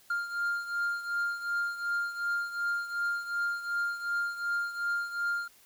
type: beating tone pair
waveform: triangle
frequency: 1400 / 1402.7 Hz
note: F6 / F6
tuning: +4 / +7 cents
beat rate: 2.7 Hz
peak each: -29 / -34 dBFS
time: 0.1-5.48 s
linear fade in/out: 5 ms
effects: white hiss -60 dBFS RMS until 5.65 s